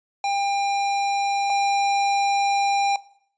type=tone pair in turn; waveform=square; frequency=799 / 799 Hz; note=G5 / G5; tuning=+33 / +33 cents; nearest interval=unison; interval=0 cents; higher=neither; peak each=-22 / -20 dBFS; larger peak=second; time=0.24-1.5 / 1.5-2.96 s; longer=second; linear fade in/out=2 ms; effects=noise-tail reverb RT60 0.6 s tail -18 dB re dry + resampled to 16000 Hz